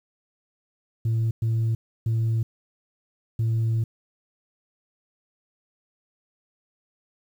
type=tone bursts at uneven times; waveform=sine; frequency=113.1 Hz; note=A2; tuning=48 cents sharp; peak=-18 dBFS; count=4; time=1.05-1.31 / 1.42-1.75 / 2.06-2.43 / 3.39-3.84 s; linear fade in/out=5 ms; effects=tanh soft clip ceiling -19 dBFS + 9-bit